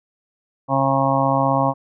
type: harmonic tone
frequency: 135.8 Hz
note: C#3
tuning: 35 cents flat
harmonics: 1 / 2 / 4 / 5 / 6 / 7 / 8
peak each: -23 / -23 / -23 / -23 / -23 / -23 / -23 dBFS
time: 0.68-1.74 s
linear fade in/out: 50 ms
effects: none